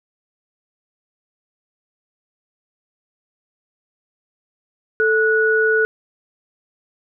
sine tone pair together, 440 / 1467.2 Hz, A4 / F#6, 0 / -15 cents, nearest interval octave + major sixth, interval 2085 cents, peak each -16 / -16 dBFS, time 5-5.85 s, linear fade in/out 0 ms, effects none

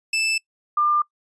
sawtooth / sine tone pair in turn, 2637 / 1197.3 Hz, E7 / D6, 0 / +33 cents, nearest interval octave + major second, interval 1367 cents, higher first, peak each -16 dBFS, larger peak neither, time 0.13-0.38 / 0.77-1.02 s, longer neither, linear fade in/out 5 ms, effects noise-tail reverb RT60 0.1 s tail -24 dB re dry + resampled to 22050 Hz

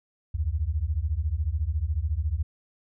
sine beating tone pair, 70.2 / 84.2 Hz, C#2 / E2, +22 / +37 cents, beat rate 14 Hz, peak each -27 dBFS, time 0.34-2.43 s, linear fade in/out 10 ms, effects none

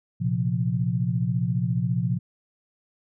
sine chord, Bb suspended second, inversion none, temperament just, 116.54 / 131.11 / 174.81 Hz, Bb2 / C3 / F3, 0 / +4 / +2 cents, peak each -26 dBFS, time 0.2-2.19 s, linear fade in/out 20 ms, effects none

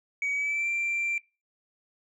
sine tone with pitch glide, 2262 to 2358 Hz, C#7 to D7, +34 to +6 cents, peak -24 dBFS, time 0.22-1.18 s, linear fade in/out 2 ms, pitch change +72 cents, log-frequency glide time 0.33-0.68 s, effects noise-tail reverb RT60 0.3 s tail -24 dB re dry + tanh soft clip ceiling -24 dBFS

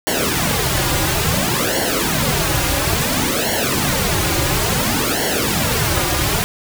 pink noise with flanger, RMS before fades -18 dBFS, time 0.07-6.44 s, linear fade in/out 0 ms, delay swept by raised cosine 0.8 to 4.6 ms, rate 0.58 Hz, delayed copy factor -0.85, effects none

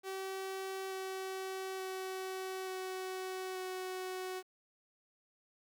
sawtooth tone with pitch steps, 382.9 / 380 / 377.2 / 374.4 / 371.6 Hz, G4 / F#4 / F#4 / F#4 / F#4, -41 / +46 / +33 / +20 / +7 cents, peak -35 dBFS, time 0.03-4.43 s, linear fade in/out 50 ms, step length 880 ms, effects 11-bit

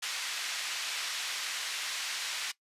pink band-pass noise, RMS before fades -36 dBFS, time 0.02-2.52 s, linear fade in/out 10 ms, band 2000 to 6500 Hz, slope 12 dB/octave, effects noise-tail reverb RT60 0.1 s tail -19 dB re dry + resampled to 32000 Hz

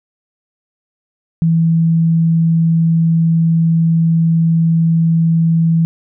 sine tone, 164.5 Hz, E3, 3 cents flat, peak -9 dBFS, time 1.42-5.85 s, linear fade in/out 0 ms, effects none

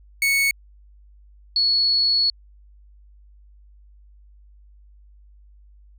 40% pulse / sine tone pair in turn, 2215 / 4382 Hz, C#7 / C#8, -2 / -21 cents, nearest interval octave, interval 1181 cents, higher second, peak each -16 / -16 dBFS, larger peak neither, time 0.22-0.51 / 1.56-2.3 s, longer second, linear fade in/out 2 ms, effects added 50 Hz sine -47 dBFS peak until 5.98 s

